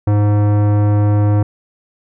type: tone with tanh clipping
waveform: sine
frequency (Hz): 103.7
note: G#2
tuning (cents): -2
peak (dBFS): -12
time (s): 0.07-1.43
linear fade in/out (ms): 5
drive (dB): 18
effects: none